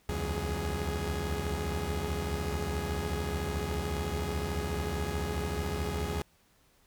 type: tone cluster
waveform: sawtooth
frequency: 70.8 / 75.7 / 84.6 / 184.9 / 415.9 Hz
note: C#2 / D#2 / E2 / F#3 / G#4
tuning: +37 / -47 / +45 / -1 / +2 cents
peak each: -31 / -39 / -32 / -38 / -33 dBFS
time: 0.09-6.22 s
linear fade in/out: 0 ms
effects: pink hiss -66 dBFS RMS until 6.86 s